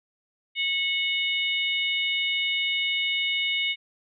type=harmonic tone; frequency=733 Hz; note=F#5; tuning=16 cents flat; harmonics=3 / 4 / 5; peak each=-26 / -28 / -30 dBFS; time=0.55-3.76 s; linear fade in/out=50 ms; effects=none